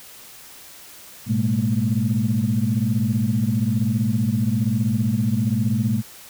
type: tone cluster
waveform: sine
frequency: 108.5 / 123.7 / 205.9 / 227 Hz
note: A2 / B2 / G#3 / A#3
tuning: -24 / +3 / -15 / -46 cents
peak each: -23 dBFS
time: 1.26-6.03 s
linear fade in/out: 50 ms
effects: tanh soft clip ceiling -8 dBFS + white hiss -43 dBFS RMS until 6.29 s